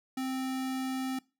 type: tone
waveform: square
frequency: 261.6 Hz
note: C4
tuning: in tune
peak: -32 dBFS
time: 0.17-1.19 s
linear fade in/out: 5 ms
effects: noise-tail reverb RT60 0.3 s tail -23 dB re dry